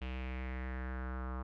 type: tone with low-pass filter sweep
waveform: square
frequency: 64 Hz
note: C2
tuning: 38 cents flat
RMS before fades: -40 dBFS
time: 0.01-1.43 s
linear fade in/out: 10 ms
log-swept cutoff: 2800 to 1200 Hz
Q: 3.8
effects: none